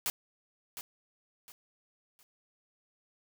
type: noise with echo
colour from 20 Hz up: white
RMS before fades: -32 dBFS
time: 0.06-0.1 s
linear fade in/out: 0 ms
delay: 710 ms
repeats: 3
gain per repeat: -10 dB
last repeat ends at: 2.23 s
effects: none